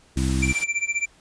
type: harmonic tone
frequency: 65.41 Hz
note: C2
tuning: in tune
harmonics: 1 / 2 / 3 / 4 / 5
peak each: -23 / -26 / -28 / -29 / -30 dBFS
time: 0.16-0.53 s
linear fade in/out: 10 ms
type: noise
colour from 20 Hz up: white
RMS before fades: -33 dBFS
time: 0.17-0.64 s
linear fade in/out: 2 ms
type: tone with tremolo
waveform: square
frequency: 2349 Hz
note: D7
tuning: in tune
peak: -20 dBFS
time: 0.42-1.06 s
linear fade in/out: 10 ms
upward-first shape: sine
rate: 15 Hz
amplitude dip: 90%
effects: pink hiss -56 dBFS RMS until 1.2 s + resampled to 22050 Hz